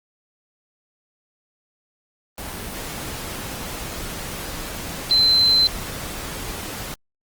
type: tone in noise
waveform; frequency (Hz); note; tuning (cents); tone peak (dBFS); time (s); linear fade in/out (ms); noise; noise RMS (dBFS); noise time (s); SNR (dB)
sine; 4080; C8; -44; -13; 5.11-5.67; 0; pink; -31; 2.38-6.94; +15
effects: Opus 24 kbps